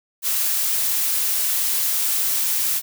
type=noise; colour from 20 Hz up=blue; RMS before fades=-21 dBFS; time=0.22-2.82 s; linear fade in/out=50 ms; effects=none